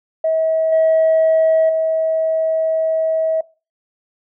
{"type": "tone with level steps", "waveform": "sine", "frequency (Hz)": 642, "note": "E5", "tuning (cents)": -46, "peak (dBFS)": [-13, -9, -14], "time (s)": [0.24, 3.41], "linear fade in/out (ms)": 5, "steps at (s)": [0.72, 1.69], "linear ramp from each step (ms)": 5, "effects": ["noise-tail reverb RT60 0.3 s tail -19 dB re dry", "tanh soft clip ceiling -8 dBFS"]}